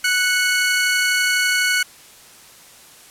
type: tone pair together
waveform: sawtooth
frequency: 1480 / 2204 Hz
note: F#6 / C#7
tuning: 0 / -11 cents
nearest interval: perfect fifth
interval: 689 cents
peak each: -14 / -17 dBFS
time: 0.04-1.83 s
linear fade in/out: 5 ms
effects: white hiss -45 dBFS RMS until 3.1 s + low-pass 12000 Hz 12 dB/octave